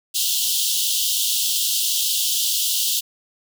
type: high-pass noise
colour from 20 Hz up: pink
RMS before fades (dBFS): -21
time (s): 0.14-3.01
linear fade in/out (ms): 20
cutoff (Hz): 2900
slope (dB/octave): 96
effects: none